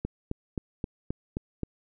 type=click train; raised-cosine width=3 ms; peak=-17 dBFS; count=7; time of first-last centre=0.05-1.633 s; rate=3.79 Hz; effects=none